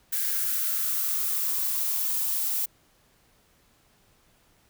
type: noise with high-pass filter sweep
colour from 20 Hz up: violet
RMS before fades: -27 dBFS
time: 0.12-2.66 s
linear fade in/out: 10 ms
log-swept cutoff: 1600 to 780 Hz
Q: 4.8
effects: pink hiss -63 dBFS RMS until 4.69 s